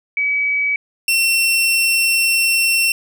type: tone pair in turn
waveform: sine / sawtooth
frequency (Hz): 2279 / 2710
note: C#7 / E7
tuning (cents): +47 / +47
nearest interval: minor third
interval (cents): 300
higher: second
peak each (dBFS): -15 / -10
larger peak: second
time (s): 0.17-0.76 / 1.08-2.92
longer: second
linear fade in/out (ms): 2
effects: none